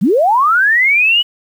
sine linear sweep, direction up, 152.4 to 2981 Hz, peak -8 dBFS, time 0.01-1.23 s, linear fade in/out 20 ms, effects 7-bit

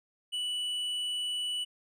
triangle tone with hard clipping, 2960 Hz, F#7, in tune, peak -32 dBFS, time 0.32-1.65 s, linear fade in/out 20 ms, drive 8 dB, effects none

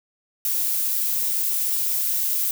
violet noise, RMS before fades -23 dBFS, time 0.45-2.51 s, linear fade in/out 2 ms, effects none

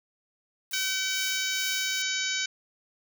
blue noise with tremolo, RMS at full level -37 dBFS, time 0.71-2.02 s, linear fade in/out 2 ms, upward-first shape sine, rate 2.3 Hz, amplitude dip 60%
harmonic tone, 762 Hz, G5, 49 cents flat, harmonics 2 / 3 / 4 / 5 / 6 / 7 / 8 / 9, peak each -34 / -33 / -35 / -35 / -38 / -37 / -36 / -36 dBFS, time 0.73-2.46 s, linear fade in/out 5 ms
effects none

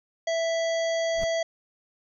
harmonic tone, 660 Hz, E5, 2 cents sharp, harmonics 1 / 3 / 5 / 7 / 9 / 10, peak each -24 / -34 / -38 / -41 / -43 / -44 dBFS, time 0.27-1.43 s, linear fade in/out 5 ms
brown noise with exponential growth, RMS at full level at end -29 dBFS, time 1.11-1.24 s, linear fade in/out 2 ms, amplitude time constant 27 ms
effects none

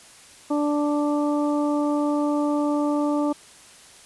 harmonic tone, 293.7 Hz, D4, in tune, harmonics 1 / 2 / 3 / 4, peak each -21 / -27 / -31 / -33 dBFS, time 0.5-3.33 s, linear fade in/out 10 ms, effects white hiss -48 dBFS RMS until 4.05 s + resampled to 24000 Hz

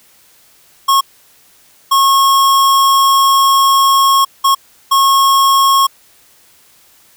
square tone bursts at uneven times, 1090 Hz, C#6, 29 cents flat, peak -8 dBFS, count 4, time 0.88-1.01 / 1.91-4.25 / 4.44-4.55 / 4.91-5.87 s, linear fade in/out 10 ms, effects white hiss -48 dBFS RMS until 7.16 s

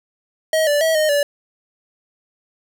square tone with pitch steps, 634 / 584 / 645 / 617 / 577 Hz, D#5 / D5 / E5 / D#5 / D5, +32 / -10 / -38 / -15 / -31 cents, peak -15 dBFS, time 0.53-1.23 s, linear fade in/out 2 ms, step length 140 ms, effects none

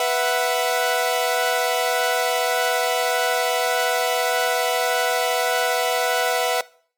sawtooth chord, B suspended fourth, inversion none, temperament equal with one note detuned, 493.9 / 662.7 / 740 Hz, B4 / E5 / F#5, 0 / +9 / 0 cents, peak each -19 dBFS, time 0-6.61 s, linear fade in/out 2 ms, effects noise-tail reverb RT60 0.5 s tail -21 dB re dry + MP3 96 kbps

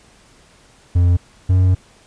triangle tone pair in turn, 88 / 92.38 Hz, F2 / F#2, +14 / -2 cents, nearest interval minor second, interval 84 cents, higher second, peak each -8 dBFS, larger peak neither, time 0.95-1.17 / 1.49-1.75 s, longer second, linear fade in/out 10 ms, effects pink hiss -50 dBFS RMS until 2.06 s + resampled to 22050 Hz

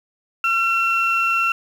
sine tone pair together, 1357.5 / 2715 Hz, F6 / F7, -50 / -50 cents, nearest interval octave, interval 1200 cents, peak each -18 dBFS, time 0.44-1.52 s, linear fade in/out 2 ms, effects tanh soft clip ceiling -10 dBFS + 7-bit

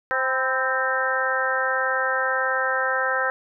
harmonic tone with a mistuned harmonic, 261.6 Hz, C4, in tune, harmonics 2 / 3 / 4 / 5 / 6 / 7, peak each -27 / -30 / -31 / -27 / -25 / -28 dBFS, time 0.11-3.3 s, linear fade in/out 0 ms, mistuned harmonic 4, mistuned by -51 cents, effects none

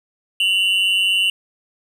triangle tone pair together, 2768 / 2960 Hz, F7 / F#7, -16 / 0 cents, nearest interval minor second, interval 116 cents, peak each -16 dBFS, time 0.4-1.3 s, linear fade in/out 2 ms, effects none

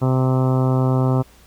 harmonic tone, 129.7 Hz, C3, 15 cents flat, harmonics 1 / 2 / 3 / 4 / 5 / 6 / 7 / 8 / 9 / 10, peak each -16 / -22 / -26 / -28 / -30 / -32 / -33 / -34 / -35 / -36 dBFS, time 0.01-1.23 s, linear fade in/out 20 ms, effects added 60 Hz sine -51 dBFS peak until 1.46 s + pink hiss -51 dBFS RMS until 1.46 s

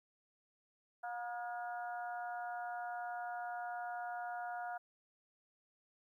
harmonic tone with a mistuned harmonic, 238.8 Hz, A#3, 42 cents sharp, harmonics 3 / 4 / 5 / 6 / 7, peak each -41 / -51 / -57 / -47 / -58 dBFS, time 1.03-4.78 s, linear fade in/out 10 ms, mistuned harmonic 5, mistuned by +45 cents, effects 13-bit

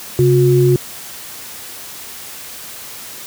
sine tone pair together, 134.67 / 360.3 Hz, C#3 / F#4, -50 / -46 cents, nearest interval octave + perfect fourth, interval 1704 cents, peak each -11 dBFS, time 0.19-0.76 s, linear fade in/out 0 ms, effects white hiss -32 dBFS RMS until 3.26 s + high-pass 60 Hz 12 dB/octave

